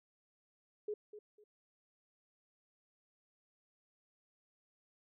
sine tone with echo, 420 Hz, G#4, 19 cents sharp, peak -36 dBFS, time 0.88-0.94 s, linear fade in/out 5 ms, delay 250 ms, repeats 2, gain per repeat -12 dB, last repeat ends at 1.44 s, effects none

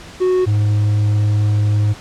triangle tone pair in turn, 368.2 / 104.7 Hz, F#4 / G#2, -8 / +15 cents, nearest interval octave + minor seventh, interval 2177 cents, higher first, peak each -10 dBFS, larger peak neither, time 0.2-0.46 / 0.46-1.94 s, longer second, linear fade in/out 20 ms, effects pink hiss -37 dBFS RMS until 2 s + low-pass 7000 Hz 12 dB/octave

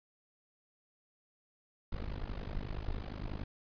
brown noise with amplitude modulation, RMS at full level -35 dBFS, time 1.92-3.44 s, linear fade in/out 5 ms, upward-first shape sine, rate 51 Hz, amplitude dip 95%, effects resampled to 11025 Hz

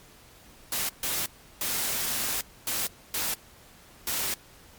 white noise bursts at uneven times, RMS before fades -29 dBFS, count 6, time 0.72-0.89 / 1.03-1.26 / 1.61-2.41 / 2.67-2.87 / 3.14-3.34 / 4.07-4.34 s, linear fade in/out 2 ms, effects pink hiss -53 dBFS RMS until 4.78 s + MP3 96 kbps

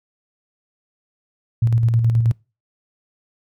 sine tone with tremolo, 115.4 Hz, A#2, 17 cents flat, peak -12 dBFS, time 1.62-2.32 s, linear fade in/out 5 ms, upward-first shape square, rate 9.4 Hz, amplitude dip 40%, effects noise-tail reverb RT60 0.3 s tail -25 dB re dry

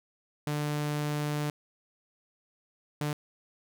sawtooth tone bursts at uneven times, 148.4 Hz, D3, 18 cents sharp, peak -25 dBFS, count 2, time 0.47-1.5 / 3.01-3.13 s, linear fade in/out 2 ms, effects none

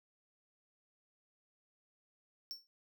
square tone with exponential decay, 5440 Hz, F8, 46 cents flat, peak -38 dBFS, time 2.51-2.67 s, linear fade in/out 0 ms, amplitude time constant 34 ms, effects none

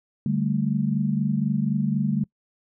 sine chord, D suspended fourth, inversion none, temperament equal, 146.83 / 196 / 220 Hz, D3 / G3 / A3, 0 / 0 / 0 cents, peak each -25 dBFS, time 0.26-2.24 s, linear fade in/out 2 ms, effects noise-tail reverb RT60 0.1 s tail -25 dB re dry

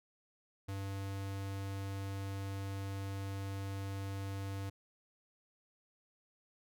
square tone, 98 Hz, G2, in tune, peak -39 dBFS, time 0.68-4.7 s, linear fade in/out 10 ms, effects none

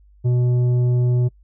sine tone with tanh clipping, 123.3 Hz, B2, 2 cents flat, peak -16 dBFS, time 0.24-1.29 s, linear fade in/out 20 ms, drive 8 dB, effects noise-tail reverb RT60 0.1 s tail -26 dB re dry + added 50 Hz sine -48 dBFS peak until 1.43 s

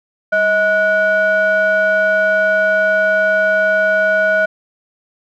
triangle ring-modulated tone, 415.3 Hz, G#4, in tune, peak -6 dBFS, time 0.32-4.46 s, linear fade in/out 10 ms, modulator 1050 Hz, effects none

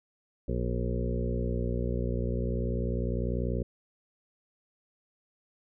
harmonic tone with a mistuned harmonic, 60.2 Hz, B1, 44 cents flat, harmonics 1 / 2 / 3 / 4 / 6 / 7 / 8 / 9, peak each -31 / -34 / -36 / -37 / -39 / -39 / -40 / -41 dBFS, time 0.48-3.63 s, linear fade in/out 5 ms, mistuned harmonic 1, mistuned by -20 cents, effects none

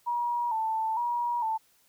sine tone with vibrato, 920 Hz, A#5, 23 cents flat, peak -26 dBFS, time 0.06-1.58 s, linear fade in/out 20 ms, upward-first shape square, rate 1.1 Hz, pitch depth 67 cents each way, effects white hiss -65 dBFS RMS until 1.88 s

